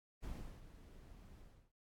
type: noise with ADSR envelope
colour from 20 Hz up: brown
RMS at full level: -45 dBFS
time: 0.22-1.72 s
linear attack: 18 ms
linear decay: 370 ms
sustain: -12 dB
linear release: 330 ms
effects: AAC 64 kbps